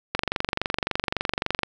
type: click train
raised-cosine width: 0.3 ms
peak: -7 dBFS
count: 36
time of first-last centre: 0.15-1.633 s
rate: 23.6 Hz
effects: none